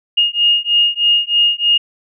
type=beating tone pair; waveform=sine; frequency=2847 / 2850.2 Hz; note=F7 / F7; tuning=+33 / +35 cents; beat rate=3.2 Hz; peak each=-14 dBFS; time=0.17-1.78 s; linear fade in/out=10 ms; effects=none